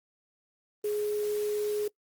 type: tone in noise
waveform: sine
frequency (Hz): 418.6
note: G#4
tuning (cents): +14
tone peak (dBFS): -27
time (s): 0.84-1.88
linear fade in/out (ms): 5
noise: white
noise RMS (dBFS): -45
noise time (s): 0.84-1.88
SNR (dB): +15
effects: noise-tail reverb RT60 0.1 s tail -22 dB re dry + Opus 24 kbps